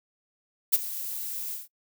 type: noise with ADSR envelope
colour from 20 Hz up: violet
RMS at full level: -18 dBFS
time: 0.72-1.68 s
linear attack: 21 ms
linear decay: 28 ms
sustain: -16 dB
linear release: 160 ms
effects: noise-tail reverb RT60 0.1 s tail -25 dB re dry